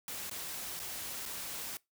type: noise with dropouts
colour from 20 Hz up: white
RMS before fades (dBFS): -41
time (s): 0.08-1.77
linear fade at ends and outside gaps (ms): 1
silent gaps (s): 0.297-0.312 / 0.794-0.799 / 1.255-1.26
effects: noise-tail reverb RT60 0.2 s tail -23 dB re dry